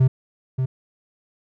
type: tone with echo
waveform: triangle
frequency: 130 Hz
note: C3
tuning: 11 cents flat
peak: -10 dBFS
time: 0-0.08 s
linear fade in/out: 10 ms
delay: 580 ms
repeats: 1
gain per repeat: -7 dB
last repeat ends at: 0.66 s
effects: none